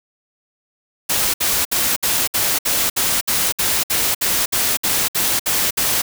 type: noise bursts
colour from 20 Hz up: white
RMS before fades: -18 dBFS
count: 16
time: 1.09-6.02 s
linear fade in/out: 10 ms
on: 250 ms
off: 62 ms
effects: none